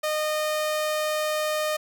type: tone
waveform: sawtooth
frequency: 613 Hz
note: D#5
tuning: 26 cents flat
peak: -20 dBFS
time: 0.03-1.77 s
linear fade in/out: 10 ms
effects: none